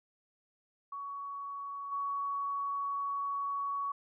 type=tone with level steps; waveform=sine; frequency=1122 Hz; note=C#6; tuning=21 cents sharp; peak=-38 / -32 dBFS; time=0.92-3.92 s; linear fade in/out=5 ms; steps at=1.91 s; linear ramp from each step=20 ms; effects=none